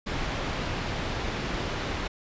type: low-pass noise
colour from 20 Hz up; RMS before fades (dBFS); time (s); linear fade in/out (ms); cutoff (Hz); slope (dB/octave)
pink; -31; 0.06-2.08; 10; 3800; 12
effects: resampled to 16000 Hz